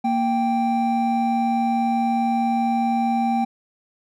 triangle tone pair together, 233.1 / 784 Hz, A#3 / G5, 0 / 0 cents, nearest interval octave + major sixth, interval 2100 cents, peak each -19 dBFS, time 0.04-3.45 s, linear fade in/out 10 ms, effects none

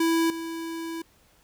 square tone with level steps, 329.6 Hz, E4, in tune, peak -21 / -32 dBFS, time 0-1.02 s, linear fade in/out 5 ms, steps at 0.3 s, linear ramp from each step 2 ms, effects pink hiss -61 dBFS RMS until 1.43 s

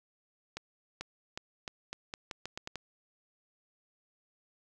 accelerating click train, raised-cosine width 0.2 ms, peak -21 dBFS, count 11, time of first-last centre 0.57-2.757 s, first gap 440 ms, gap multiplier 0.83, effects none

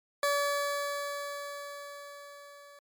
20% pulse tone with level ramp, 572 Hz, D5, 46 cents flat, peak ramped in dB -20 to -46 dBFS, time 0.23-2.79 s, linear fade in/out 2 ms, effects MP3 96 kbps

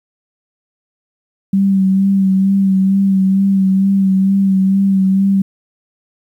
sine tone with vibrato, 193.3 Hz, G3, 24 cents flat, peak -9 dBFS, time 1.53-5.42 s, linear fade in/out 5 ms, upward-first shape sine, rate 2.2 Hz, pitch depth 29 cents each way, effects 8-bit

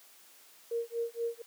sine tone with tremolo, 466.2 Hz, A#4, in tune, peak -28 dBFS, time 0.71-1.42 s, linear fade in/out 5 ms, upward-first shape sine, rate 4.2 Hz, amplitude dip 100%, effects white hiss -58 dBFS RMS until 1.46 s + high-pass 300 Hz 12 dB/octave

